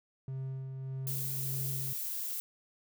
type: tone with tremolo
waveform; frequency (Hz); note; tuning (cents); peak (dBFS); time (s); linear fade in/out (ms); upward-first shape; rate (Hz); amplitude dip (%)
triangle; 132.8; C3; +26; -33; 0.28-1.93; 2; sine; 1.7; 35
type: noise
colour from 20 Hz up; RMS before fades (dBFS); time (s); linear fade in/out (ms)
violet; -37; 1.07-2.4; 0
effects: none